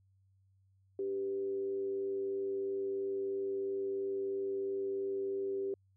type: tone with frequency modulation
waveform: sine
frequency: 392 Hz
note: G4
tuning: in tune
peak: -33 dBFS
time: 0.99-5.74 s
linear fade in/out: 2 ms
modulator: 103 Hz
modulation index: 0.31
effects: added 96 Hz sine -66 dBFS peak until 5.96 s